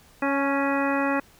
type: harmonic tone with a mistuned harmonic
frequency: 277.2 Hz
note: C#4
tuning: in tune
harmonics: 1 / 2 / 3 / 4 / 5 / 6 / 7 / 9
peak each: -25 / -28 / -30 / -31 / -32 / -33 / -33 / -35 dBFS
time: 0.22-1.2 s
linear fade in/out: 5 ms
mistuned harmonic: 3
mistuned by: +20 cents
effects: pink hiss -55 dBFS RMS until 1.39 s